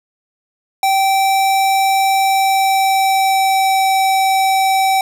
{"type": "tone with pitch glide", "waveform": "square", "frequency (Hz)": [776, 769.8], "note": ["G5", "G5"], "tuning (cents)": [-18, -32], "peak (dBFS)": -12, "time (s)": [0.83, 5.01], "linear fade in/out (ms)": 2, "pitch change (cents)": -14, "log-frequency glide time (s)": [2.19, 3.84], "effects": []}